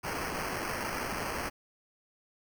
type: noise with sample-and-hold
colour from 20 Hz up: blue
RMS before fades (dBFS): -35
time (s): 0.03-1.5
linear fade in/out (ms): 20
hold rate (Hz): 3675
effects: none